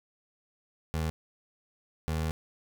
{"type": "tone pair in turn", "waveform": "25% pulse", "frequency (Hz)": [79.6, 79.6], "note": ["D#2", "D#2"], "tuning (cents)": [40, 40], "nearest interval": "unison", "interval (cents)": 0, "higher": "neither", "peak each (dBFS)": -25, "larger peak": "neither", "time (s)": [[0.94, 1.1], [2.08, 2.31]], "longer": "second", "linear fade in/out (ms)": 0, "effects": []}